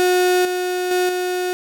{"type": "tone with level steps", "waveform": "35% pulse", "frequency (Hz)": 362.8, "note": "F#4", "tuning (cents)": -34, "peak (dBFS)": [-12, -18, -14, -18], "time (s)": [0, 1.53], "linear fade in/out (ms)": 0, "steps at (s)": [0.45, 0.91, 1.09], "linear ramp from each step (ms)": 2, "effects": []}